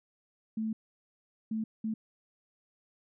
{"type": "tone bursts at uneven times", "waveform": "sine", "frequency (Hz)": 220, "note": "A3", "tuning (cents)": 0, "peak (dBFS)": -30, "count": 3, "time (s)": [[0.57, 0.73], [1.51, 1.64], [1.84, 1.94]], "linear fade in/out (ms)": 5, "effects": []}